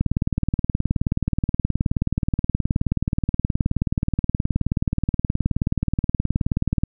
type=click train; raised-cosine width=5 ms; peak=-7 dBFS; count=130; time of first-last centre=0.01-6.835 s; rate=18.9 Hz; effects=none